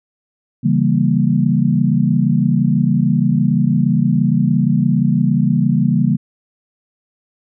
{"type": "chord", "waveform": "sine", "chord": "C# diminished seventh", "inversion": "none", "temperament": "equal", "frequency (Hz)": [138.59, 164.81, 196, 233.1], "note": ["C#3", "E3", "G3", "Bb3"], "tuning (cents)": [0, 0, 0, 0], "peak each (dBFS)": -17, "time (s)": [0.63, 6.17], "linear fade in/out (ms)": 20, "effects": []}